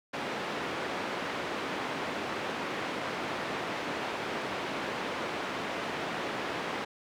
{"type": "band-pass noise", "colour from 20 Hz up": "pink", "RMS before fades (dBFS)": -35, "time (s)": [0.13, 6.85], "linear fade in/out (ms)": 10, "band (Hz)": [270, 2700], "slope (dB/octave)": 12, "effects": []}